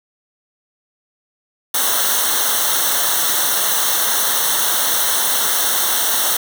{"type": "noise with comb filter", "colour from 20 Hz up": "white", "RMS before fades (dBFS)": -17, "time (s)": [1.74, 6.37], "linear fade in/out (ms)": 5, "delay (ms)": 0.41, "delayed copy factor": -0.9, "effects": []}